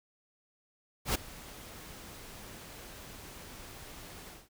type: noise with ADSR envelope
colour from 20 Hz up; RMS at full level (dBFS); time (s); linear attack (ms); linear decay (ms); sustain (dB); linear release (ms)
pink; -28; 1.05-4.49; 100; 9; -20; 190
effects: none